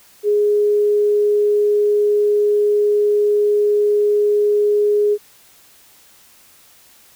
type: tone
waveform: sine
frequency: 415.3 Hz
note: G#4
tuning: in tune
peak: -12 dBFS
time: 0.23-5.18 s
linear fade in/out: 50 ms
effects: white hiss -49 dBFS RMS until 7.15 s